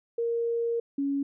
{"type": "tone pair in turn", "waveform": "sine", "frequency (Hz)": [466.2, 279.2], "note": ["A#4", "C#4"], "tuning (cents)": [0, 13], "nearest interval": "major sixth", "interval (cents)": 887, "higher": "first", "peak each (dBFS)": -25, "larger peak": "neither", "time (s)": [[0.18, 0.8], [0.98, 1.23]], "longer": "first", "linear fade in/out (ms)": 5, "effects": []}